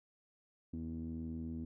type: tone with low-pass filter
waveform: sawtooth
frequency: 81.2 Hz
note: E2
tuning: 26 cents flat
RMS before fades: -42 dBFS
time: 0.73-1.65 s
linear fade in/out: 5 ms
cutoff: 270 Hz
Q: 8.7
effects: none